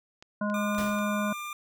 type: clicks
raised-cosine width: 0.2 ms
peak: -29 dBFS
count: 5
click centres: 0.225 / 0.5 / 0.748 / 0.81 / 0.987 s
type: harmonic tone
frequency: 207.7 Hz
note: G#3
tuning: in tune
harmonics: 1 / 3 / 5 / 7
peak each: -28 / -33 / -35 / -36 dBFS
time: 0.41-1.33 s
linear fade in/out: 5 ms
type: tone with pitch glide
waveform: 25% pulse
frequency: 1203 to 1194.7 Hz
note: D6 to D6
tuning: +41 to +29 cents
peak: -31 dBFS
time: 0.54-1.53 s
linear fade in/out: 2 ms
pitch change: -12 cents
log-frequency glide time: 0.94-1.14 s
type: noise with exponential decay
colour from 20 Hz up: pink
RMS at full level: -35 dBFS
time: 0.78-1.2 s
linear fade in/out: 1 ms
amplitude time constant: 91 ms
effects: none